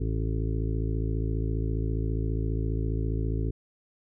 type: harmonic tone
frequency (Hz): 54.8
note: A1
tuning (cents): -6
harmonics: 1 / 2 / 3 / 5 / 6 / 7 / 8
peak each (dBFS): -28 / -30 / -37 / -37 / -41 / -39 / -41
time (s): 0-3.51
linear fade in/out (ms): 10
effects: none